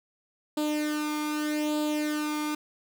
sawtooth tone with flanger, 301.4 Hz, D4, 45 cents sharp, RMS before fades -29 dBFS, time 0.57-2.55 s, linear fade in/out 5 ms, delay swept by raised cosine 0.25 to 0.88 ms, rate 0.82 Hz, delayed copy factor +0.7, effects none

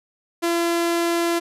sawtooth tone, 339.9 Hz, F4, 47 cents flat, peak -15 dBFS, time 0.42-1.4 s, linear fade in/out 20 ms, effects resampled to 32000 Hz

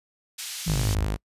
pink band-pass noise, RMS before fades -35 dBFS, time 0.38-0.95 s, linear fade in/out 10 ms, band 3300 to 11000 Hz, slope 12 dB/octave
sine exponential sweep, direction down, 174.61 to 69 Hz, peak -25 dBFS, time 0.66-1.07 s, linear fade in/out 10 ms
sawtooth tone, 52 Hz, G#1, 3 cents sharp, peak -21 dBFS, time 0.67-1.17 s, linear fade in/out 20 ms
effects noise-tail reverb RT60 0.1 s tail -26 dB re dry + resampled to 32000 Hz

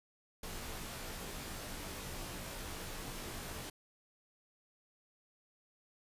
pink noise with comb filter, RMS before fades -44 dBFS, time 0.43-3.7 s, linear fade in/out 5 ms, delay 19 ms, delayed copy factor -1, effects resampled to 32000 Hz

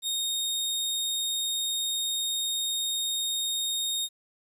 sawtooth tone, 3708 Hz, A#7, 10 cents flat, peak -24 dBFS, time 0.02-4.09 s, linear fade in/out 50 ms, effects resampled to 32000 Hz + 10-bit

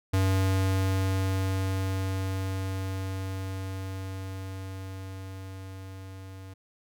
square tone with level ramp, 95.3 Hz, G2, 48 cents flat, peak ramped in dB -22 to -42 dBFS, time 0.13-6.54 s, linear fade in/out 10 ms, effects none

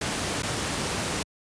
pink noise with dropouts, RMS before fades -28 dBFS, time 0.01-1.23 s, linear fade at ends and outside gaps 5 ms, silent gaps 0.423-0.431 s, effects high-pass 80 Hz 12 dB/octave + resampled to 22050 Hz

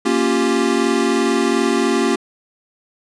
square chord, G half-diminished seventh, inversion first, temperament equal, 233.1 / 277.2 / 349.2 / 392 Hz, Bb3 / Db4 / F4 / G4, 0 / 0 / 0 / 0 cents, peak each -21 dBFS, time 0.05-2.16 s, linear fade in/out 10 ms, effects resampled to 22050 Hz

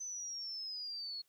sine linear sweep, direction down, 6110 to 4307 Hz, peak -40 dBFS, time 0-1.22 s, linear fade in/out 10 ms, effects white hiss -75 dBFS RMS until 1.28 s + high-pass 80 Hz 12 dB/octave

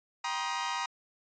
sawtooth chord, C minor seventh, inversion second, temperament equal with one note detuned, 784 / 951.9 / 1046.5 / 1244.5 Hz, G5 / Bb5 / C6 / Eb6, 0 / +36 / 0 / 0 cents, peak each -36 / -30 / -36 / -34 dBFS, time 0.24-0.86 s, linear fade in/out 5 ms, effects resampled to 16000 Hz

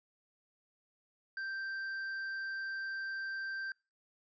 sine tone with hard clipping, 1568 Hz, G6, in tune, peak -38 dBFS, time 1.37-3.72 s, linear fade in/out 2 ms, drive 4 dB, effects noise-tail reverb RT60 0.3 s tail -26 dB re dry + resampled to 16000 Hz

